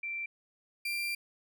sine / 35% pulse tone pair in turn, 2349 / 2372 Hz, D7 / D7, 0 / +17 cents, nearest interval unison, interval 17 cents, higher second, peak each -34 / -30 dBFS, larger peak second, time 0.03-0.26 / 0.85-1.15 s, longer second, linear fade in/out 5 ms, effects none

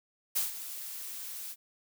blue noise with ADSR envelope, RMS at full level -28 dBFS, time 0.35-1.56 s, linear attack 17 ms, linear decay 140 ms, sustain -13 dB, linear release 52 ms, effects none

